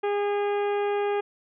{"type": "harmonic tone with a mistuned harmonic", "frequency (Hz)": 408.4, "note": "G#4", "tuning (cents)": -29, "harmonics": [1, 2, 3, 4, 5, 6, 7, 8], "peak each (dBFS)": [-24, -30, -38, -40, -43, -42, -48, -50], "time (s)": [0.03, 1.21], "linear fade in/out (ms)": 10, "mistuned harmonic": 7, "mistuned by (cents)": -30, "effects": []}